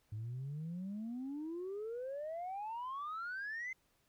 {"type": "exponential sweep", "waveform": "sine", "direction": "up", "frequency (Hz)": [103.83, 2093], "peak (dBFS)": -38, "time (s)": [0.12, 3.73], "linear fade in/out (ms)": 5, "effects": ["tanh soft clip ceiling -37 dBFS", "pink hiss -75 dBFS RMS until 4.08 s"]}